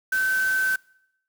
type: tone in noise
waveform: sine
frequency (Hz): 1535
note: G6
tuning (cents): -37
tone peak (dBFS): -20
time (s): 0.12-0.76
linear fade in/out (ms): 5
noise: white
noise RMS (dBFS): -36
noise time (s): 0.12-0.76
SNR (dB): +13
effects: noise-tail reverb RT60 0.8 s tail -25 dB re dry